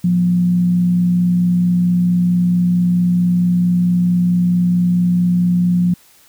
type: tone with frequency modulation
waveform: sine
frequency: 177.3 Hz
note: F3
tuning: 26 cents sharp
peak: -11 dBFS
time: 0.04-5.94 s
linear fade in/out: 5 ms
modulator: 64.5 Hz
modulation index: 0.23
effects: white hiss -49 dBFS RMS until 6.28 s